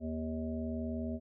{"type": "harmonic tone", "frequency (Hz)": 79.5, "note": "D#2", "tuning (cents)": 38, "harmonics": [1, 3, 5, 7, 8], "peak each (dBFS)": [-40, -36, -46, -49, -44], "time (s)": [0, 1.2], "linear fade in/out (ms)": 50, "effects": []}